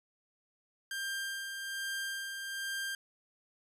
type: tone with tremolo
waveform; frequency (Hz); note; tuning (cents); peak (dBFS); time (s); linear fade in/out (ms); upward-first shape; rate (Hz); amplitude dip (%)
sawtooth; 1590; G6; +24; -31; 0.91-2.95; 2; sine; 1.2; 40
effects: resampled to 32000 Hz